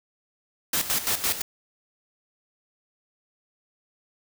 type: noise with tremolo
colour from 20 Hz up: white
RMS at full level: -24 dBFS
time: 0.73-1.42 s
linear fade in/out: 5 ms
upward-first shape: square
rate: 5.9 Hz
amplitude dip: 70%
effects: none